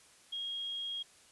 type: tone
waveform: sine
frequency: 3268 Hz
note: G#7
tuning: 29 cents flat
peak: -36 dBFS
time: 0.32-1.03 s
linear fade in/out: 10 ms
effects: white hiss -61 dBFS RMS until 1.31 s + resampled to 24000 Hz